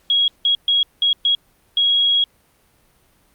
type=tone bursts at uneven times; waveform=sine; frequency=3308 Hz; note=G#7; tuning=8 cents flat; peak=-13 dBFS; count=6; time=0.1-0.28 / 0.45-0.55 / 0.68-0.83 / 1.02-1.13 / 1.25-1.35 / 1.77-2.24 s; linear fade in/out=2 ms; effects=pink hiss -58 dBFS RMS until 3.34 s + Opus 48 kbps